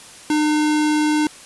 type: tone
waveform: square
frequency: 303 Hz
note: D#4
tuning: 46 cents flat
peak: -16 dBFS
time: 0.3-1.27 s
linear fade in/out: 2 ms
effects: white hiss -41 dBFS RMS until 1.45 s + resampled to 24000 Hz